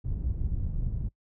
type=low-pass noise; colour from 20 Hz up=pink; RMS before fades=-30 dBFS; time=0.04-1.09 s; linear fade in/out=10 ms; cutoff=100 Hz; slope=12 dB/octave; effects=noise-tail reverb RT60 0.1 s tail -23 dB re dry